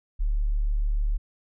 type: tone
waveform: sine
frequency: 36.63 Hz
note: D1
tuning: 4 cents flat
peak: -21 dBFS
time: 0.19-1.18 s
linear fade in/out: 20 ms
effects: none